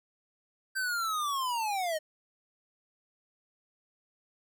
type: linear sweep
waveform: square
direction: down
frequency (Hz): 1568 to 605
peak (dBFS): -30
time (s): 0.75-1.99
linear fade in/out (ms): 20
effects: none